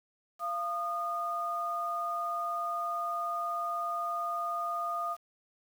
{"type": "tone pair together", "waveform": "sine", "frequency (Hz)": [688, 1224.8], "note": ["F5", "D#6"], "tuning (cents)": [-26, -28], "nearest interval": "minor seventh", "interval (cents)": 998, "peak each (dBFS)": [-36, -32], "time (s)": [0.39, 5.17], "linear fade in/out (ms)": 50, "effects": ["9-bit"]}